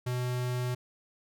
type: tone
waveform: square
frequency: 124.5 Hz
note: B2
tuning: 14 cents sharp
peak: -30 dBFS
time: 0.06-0.75 s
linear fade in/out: 10 ms
effects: none